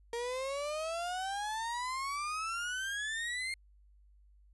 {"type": "exponential sweep", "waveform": "35% pulse", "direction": "up", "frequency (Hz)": [464.2, 2136], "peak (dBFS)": -33, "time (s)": [0.13, 3.54], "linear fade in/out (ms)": 2, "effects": ["added 50 Hz sine -59 dBFS peak until 4.53 s", "resampled to 24000 Hz"]}